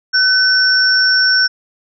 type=tone pair together; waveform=sine; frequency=1516 / 5459 Hz; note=F#6 / F8; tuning=+42 / -40 cents; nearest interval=octave + minor seventh; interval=2218 cents; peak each=-12 dBFS; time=0.13-1.48 s; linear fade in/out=20 ms; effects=none